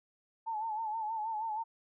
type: tone with vibrato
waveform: sine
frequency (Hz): 878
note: A5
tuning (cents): -4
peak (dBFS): -33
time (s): 0.46-1.64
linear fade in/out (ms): 20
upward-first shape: sine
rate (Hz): 6.3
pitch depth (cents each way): 70
effects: none